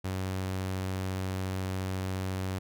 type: tone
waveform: sawtooth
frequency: 94.2 Hz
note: F#2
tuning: 32 cents sharp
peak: -27 dBFS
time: 0.04-2.59 s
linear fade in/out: 10 ms
effects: none

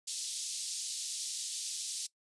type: band-pass noise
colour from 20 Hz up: white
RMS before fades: -39 dBFS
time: 0.07-2.07 s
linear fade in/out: 10 ms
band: 3700 to 9100 Hz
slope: 24 dB/octave
effects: noise-tail reverb RT60 0.1 s tail -20 dB re dry + resampled to 24000 Hz

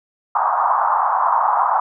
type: band-pass noise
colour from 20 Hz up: pink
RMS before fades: -17 dBFS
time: 0.35-1.8 s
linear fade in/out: 5 ms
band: 780 to 1200 Hz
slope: 48 dB/octave
effects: none

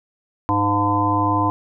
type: harmonic tone with a mistuned harmonic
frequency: 101.8 Hz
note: G#2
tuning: 34 cents flat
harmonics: 1 / 3 / 5 / 7 / 9 / 10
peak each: -23 / -22 / -31 / -26 / -23 / -20 dBFS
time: 0.49-1.5 s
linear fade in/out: 0 ms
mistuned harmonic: 9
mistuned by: -38 cents
effects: none

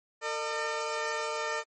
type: tone pair together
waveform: 15% pulse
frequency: 453.2 / 605 Hz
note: A#4 / D#5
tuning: -49 / -49 cents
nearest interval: perfect fourth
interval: 500 cents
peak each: -27 dBFS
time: 0.21-1.64 s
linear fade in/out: 50 ms
effects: MP3 32 kbps

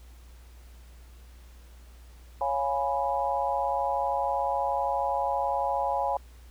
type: chord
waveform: sine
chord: C# dominant seventh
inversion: none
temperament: equal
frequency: 554.4 / 698.5 / 830.6 / 987.8 Hz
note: C#5 / E#5 / G#5 / B5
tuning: 0 / 0 / 0 / 0 cents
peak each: -31 / -32 / -28 / -32 dBFS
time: 2.41-6.17 s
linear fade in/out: 2 ms
effects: added 60 Hz sine -47 dBFS peak until 6.5 s + pink hiss -59 dBFS RMS until 6.5 s

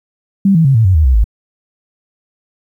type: tone with pitch steps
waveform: sine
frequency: 196 / 162.92 / 135.43 / 112.57 / 93.57 / 77.78 / 64.66 / 53.74 Hz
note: G3 / E3 / C#3 / A2 / F#2 / D#2 / C2 / A1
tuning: 0 / -20 / -40 / +40 / +20 / 0 / -20 / -40 cents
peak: -6 dBFS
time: 0.45-1.242 s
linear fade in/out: 5 ms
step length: 99 ms
effects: 8-bit

